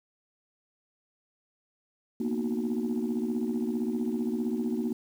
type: chord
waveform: sine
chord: B major seventh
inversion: third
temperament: just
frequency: 231.5 / 246.9 / 308.7 / 370.4 Hz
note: A#3 / B3 / D#4 / F#4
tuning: -12 / 0 / -14 / +2 cents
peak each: -29 / -32 / -34 / -34 dBFS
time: 2.2-4.93 s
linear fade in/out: 5 ms
effects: tanh soft clip ceiling -21 dBFS + 9-bit